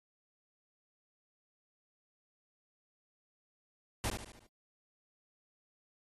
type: noise with echo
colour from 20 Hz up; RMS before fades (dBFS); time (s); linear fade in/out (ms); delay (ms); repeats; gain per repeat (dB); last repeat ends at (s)
pink; -35; 4.04-4.1; 0; 73; 5; -6; 4.465
effects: AAC 32 kbps